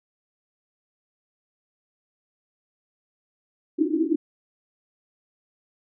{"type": "band-pass noise", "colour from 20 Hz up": "white", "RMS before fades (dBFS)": -23, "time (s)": [3.78, 4.16], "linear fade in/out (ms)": 10, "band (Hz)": [290, 340], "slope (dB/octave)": 96, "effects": []}